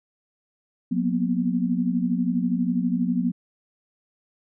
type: tone cluster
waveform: sine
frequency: 181.7 / 236.4 / 248.7 Hz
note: F#3 / A#3 / B3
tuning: -31 / +24 / +12 cents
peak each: -25 dBFS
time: 0.91-3.32 s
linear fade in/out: 10 ms
effects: none